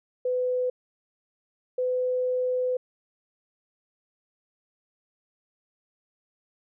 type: tone pair in turn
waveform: sine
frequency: 502 / 504.3 Hz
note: B4 / B4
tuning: +28 / +36 cents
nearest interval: unison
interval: 8 cents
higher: second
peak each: -23 dBFS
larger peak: neither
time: 0.25-0.7 / 1.78-2.77 s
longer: second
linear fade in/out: 5 ms
effects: none